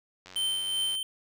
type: click train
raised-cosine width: 0.2 ms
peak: -29 dBFS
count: 65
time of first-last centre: 0.26-0.952 s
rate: 92.5 Hz
type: tone with tremolo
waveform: square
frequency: 3100 Hz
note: G7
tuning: 20 cents flat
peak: -26 dBFS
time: 0.36-1.03 s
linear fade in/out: 2 ms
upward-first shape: triangle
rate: 2.7 Hz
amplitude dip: 45%
effects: none

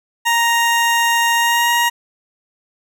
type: tone with pitch glide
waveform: 20% pulse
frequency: 934 to 945.9 Hz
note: A#5 to A#5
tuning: +3 to +25 cents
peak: -8 dBFS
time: 0.25-1.9 s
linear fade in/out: 20 ms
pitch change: +22 cents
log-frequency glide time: 1.36-1.7 s
effects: none

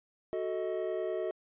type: chord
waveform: triangle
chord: D# diminished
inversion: first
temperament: equal with one note detuned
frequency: 370 / 440 / 630.6 Hz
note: F#4 / A4 / D#5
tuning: 0 / 0 / +23 cents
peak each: -33 / -35 / -34 dBFS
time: 0.33-1.31 s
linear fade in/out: 0 ms
effects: resampled to 8000 Hz

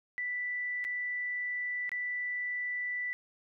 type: tone with dropouts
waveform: sine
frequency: 1975.5 Hz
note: B6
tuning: in tune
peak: -32 dBFS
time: 0.18-3.13 s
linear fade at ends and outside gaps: 0 ms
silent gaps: 0.842-0.849 / 1.893-1.917 s
effects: none

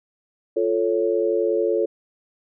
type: chord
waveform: sine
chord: F augmented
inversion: none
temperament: equal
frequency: 349.2 / 440 / 554.4 Hz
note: F4 / A4 / C#5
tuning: 0 / 0 / 0 cents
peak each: -23 / -21 / -24 dBFS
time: 0.56-1.86 s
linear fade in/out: 10 ms
effects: none

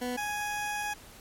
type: tone pair in turn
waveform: 20% pulse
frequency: 247.4 / 832.2 Hz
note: B3 / G#5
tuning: +3 / +3 cents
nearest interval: octave + major sixth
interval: 2100 cents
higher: second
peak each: -26 dBFS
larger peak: neither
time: 0.01-0.17 / 0.17-0.94 s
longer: second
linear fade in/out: 10 ms
effects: pink hiss -51 dBFS RMS until 1.2 s + MP3 64 kbps

